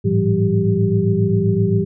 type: tone cluster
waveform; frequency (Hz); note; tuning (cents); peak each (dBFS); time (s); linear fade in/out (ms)
sine; 103.9 / 111.5 / 167.2 / 193.3 / 392.4; G#2 / A2 / E3 / G3 / G4; +1 / +23 / +25 / -24 / +2; -20; 0.04-1.85; 20
effects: none